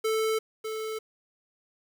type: tone pair in turn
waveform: square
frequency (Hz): 440 / 437.7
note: A4 / A4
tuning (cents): 0 / -9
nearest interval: unison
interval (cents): 9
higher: first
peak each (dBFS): -25 / -32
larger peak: first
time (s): 0.04-0.39 / 0.64-0.99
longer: neither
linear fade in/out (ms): 10
effects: 9-bit